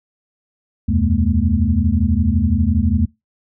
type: tone cluster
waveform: sine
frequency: 77.2 / 89.3 / 125.7 / 211.9 / 237.4 Hz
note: D#2 / F2 / B2 / G#3 / A#3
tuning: -13 / +39 / +31 / +35 / +32 cents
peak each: -18 / -18 / -27 / -19 / -21 dBFS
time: 0.88-3.06 s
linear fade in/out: 10 ms
effects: noise-tail reverb RT60 0.2 s tail -22 dB re dry